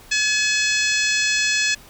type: harmonic tone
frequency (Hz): 853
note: G#5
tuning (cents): +46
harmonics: 2 / 3 / 4 / 5 / 6 / 7 / 8 / 9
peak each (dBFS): -23 / -22 / -27 / -27 / -28 / -27 / -31 / -30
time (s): 0.11-1.75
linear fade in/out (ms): 10
effects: pink hiss -46 dBFS RMS until 1.89 s